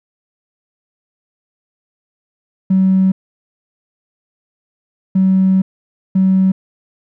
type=tone bursts at uneven times; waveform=triangle; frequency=189.4 Hz; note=F#3; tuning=41 cents sharp; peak=-5 dBFS; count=3; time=2.7-3.12 / 5.15-5.62 / 6.15-6.52 s; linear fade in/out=10 ms; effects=tanh soft clip ceiling -6 dBFS